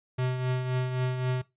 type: tone with tremolo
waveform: square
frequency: 127.5 Hz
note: C3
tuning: 44 cents flat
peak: -25 dBFS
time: 0.18-1.42 s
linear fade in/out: 10 ms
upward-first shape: triangle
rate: 3.8 Hz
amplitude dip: 55%
effects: noise-tail reverb RT60 0.2 s tail -19 dB re dry + resampled to 8000 Hz